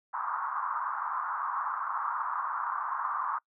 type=band-pass noise; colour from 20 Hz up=pink; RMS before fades=-33 dBFS; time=0.13-3.39 s; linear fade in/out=10 ms; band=970 to 1300 Hz; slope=48 dB/octave; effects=noise-tail reverb RT60 0.1 s tail -26 dB re dry